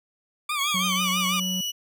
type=tone with vibrato; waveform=20% pulse; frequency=1164 Hz; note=D6; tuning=16 cents flat; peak=-20 dBFS; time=0.49-1.4 s; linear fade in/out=5 ms; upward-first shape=triangle; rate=6.1 Hz; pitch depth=120 cents each way
type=tone with pitch glide; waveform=30% pulse; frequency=3318 to 2939 Hz; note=G#7 to F#7; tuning=-2 to -12 cents; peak=-24 dBFS; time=0.58-1.72 s; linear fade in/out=20 ms; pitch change=-210 cents; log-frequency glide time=0.72-1.06 s
type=tone; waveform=triangle; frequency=185 Hz; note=F#3; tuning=in tune; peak=-26 dBFS; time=0.74-1.61 s; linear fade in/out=5 ms
effects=none